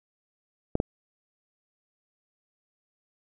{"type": "clicks", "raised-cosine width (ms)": 2, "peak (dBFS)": -11, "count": 2, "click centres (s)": [0.754, 0.801], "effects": []}